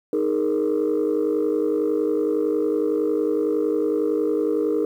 sine chord, D# suspended fourth, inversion none, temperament equal, 311.1 / 415.3 / 466.2 Hz, D#4 / G#4 / A#4, 0 / 0 / 0 cents, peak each -22 dBFS, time 0.13-4.85 s, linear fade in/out 2 ms, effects tanh soft clip ceiling -14 dBFS + 9-bit

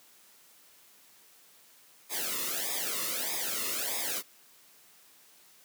white noise with flanger, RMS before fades -33 dBFS, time 2.09-4.23 s, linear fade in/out 50 ms, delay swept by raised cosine 0.68 to 1.29 ms, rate 1.6 Hz, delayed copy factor -1, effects white hiss -59 dBFS RMS until 5.64 s + high-pass 150 Hz 12 dB/octave

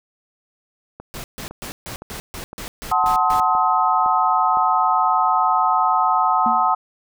click train, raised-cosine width 1 ms, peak -20 dBFS, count 8, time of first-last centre 1-4.571 s, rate 1.96 Hz
pink noise bursts, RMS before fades -32 dBFS, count 10, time 1.14-3.4 s, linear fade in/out 0 ms, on 100 ms, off 140 ms
sine chord, F# diminished seventh, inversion none, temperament equal with one note detuned, 740 / 880 / 1046.5 / 1269.2 Hz, F#5 / A5 / C6 / Eb6, 0 / 0 / 0 / +34 cents, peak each -20 / -20 / -22 / -19 dBFS, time 2.91-6.75 s, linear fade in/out 10 ms
triangle tone with exponential decay, 230 Hz, A#3, 23 cents flat, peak -19 dBFS, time 6.46-6.74 s, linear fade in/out 2 ms, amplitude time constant 60 ms
effects none

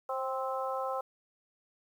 harmonic tone with a mistuned harmonic, 261.6 Hz, C4, in tune, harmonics 2 / 3 / 4 / 5, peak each -35 / -37 / -38 / -39 dBFS, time 0.09-1.01 s, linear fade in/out 5 ms, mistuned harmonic 2, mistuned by +20 cents, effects 10-bit

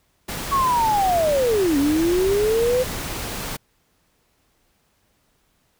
pink noise, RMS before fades -29 dBFS, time 0.28-3.57 s, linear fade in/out 10 ms
sine linear two-way sweep, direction down then up, 1124 to 274.3 to 515 Hz, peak -16 dBFS, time 0.51-2.84 s, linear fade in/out 20 ms, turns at 1.78 s
effects pink hiss -65 dBFS RMS until 5.79 s

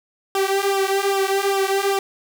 sawtooth tone with flanger, 392 Hz, G4, in tune, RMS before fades -20 dBFS, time 0.35-1.99 s, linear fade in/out 2 ms, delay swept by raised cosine 0.46 to 3.46 ms, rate 2.5 Hz, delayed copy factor -0.95, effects none

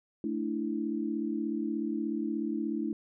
sine chord, A suspended fourth, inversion none, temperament just, 220 / 293.3 / 330 Hz, A3 / D4 / E4, 0 / -2 / +2 cents, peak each -34 / -34 / -34 dBFS, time 0.24-2.93 s, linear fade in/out 2 ms, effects none

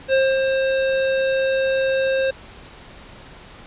square tone with ADSR envelope, 532 Hz, C5, 29 cents sharp, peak -14 dBFS, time 0.08-2.31 s, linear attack 53 ms, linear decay 240 ms, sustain -4 dB, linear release 9 ms, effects pink hiss -42 dBFS RMS until 3.66 s + resampled to 8000 Hz

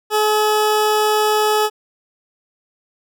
20% pulse tone, 426.2 Hz, G#4, 45 cents sharp, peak -9 dBFS, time 0.1-1.7 s, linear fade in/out 50 ms, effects none

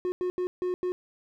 triangle tone bursts at uneven times, 362.3 Hz, F#4, 36 cents flat, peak -24 dBFS, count 5, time 0.05-0.12 / 0.21-0.3 / 0.38-0.47 / 0.62-0.74 / 0.83-0.92 s, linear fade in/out 0 ms, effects none

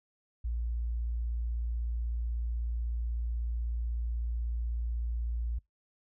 sine tone, 58.1 Hz, A#1, 5 cents flat, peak -30 dBFS, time 0.44-5.59 s, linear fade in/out 10 ms, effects noise-tail reverb RT60 0.2 s tail -26 dB re dry

